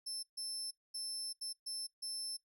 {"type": "tone bursts at uneven times", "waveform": "30% pulse", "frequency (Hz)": 5300, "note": "E8", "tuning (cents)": 9, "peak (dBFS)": -36, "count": 6, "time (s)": [[0.06, 0.23], [0.37, 0.71], [0.94, 1.33], [1.41, 1.53], [1.66, 1.87], [2.02, 2.37]], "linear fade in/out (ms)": 10, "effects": ["noise-tail reverb RT60 0.1 s tail -18 dB re dry"]}